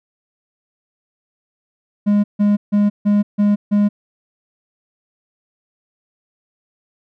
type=tone bursts; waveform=triangle; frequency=205.7 Hz; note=G#3; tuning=16 cents flat; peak=-9 dBFS; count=6; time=2.06-3.89 s; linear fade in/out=20 ms; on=180 ms; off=150 ms; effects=none